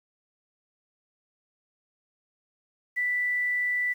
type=tone with quantisation; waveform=sine; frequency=1975.5 Hz; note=B6; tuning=in tune; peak=-24 dBFS; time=2.96-3.94 s; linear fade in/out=20 ms; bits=9; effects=none